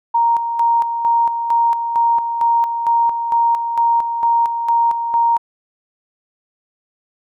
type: tone with tremolo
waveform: sine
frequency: 932.3 Hz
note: A#5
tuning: in tune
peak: -11 dBFS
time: 0.14-5.38 s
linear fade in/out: 10 ms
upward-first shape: square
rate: 2.2 Hz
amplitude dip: 55%
effects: none